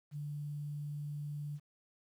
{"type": "tone with quantisation", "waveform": "sine", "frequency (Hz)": 146.83, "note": "D3", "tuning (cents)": 0, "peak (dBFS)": -38, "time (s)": [0.11, 1.6], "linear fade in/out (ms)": 50, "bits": 11, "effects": []}